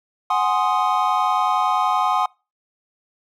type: chord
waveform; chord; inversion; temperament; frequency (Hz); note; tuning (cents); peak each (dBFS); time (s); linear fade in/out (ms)
triangle; Ab dominant seventh; third; equal; 740 / 830.6 / 1046.5 / 1244.5; Gb5 / Ab5 / C6 / Eb6; 0 / 0 / 0 / 0; -20 / -21 / -20 / -21; 0.3-2.26; 5
effects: noise-tail reverb RT60 0.3 s tail -26 dB re dry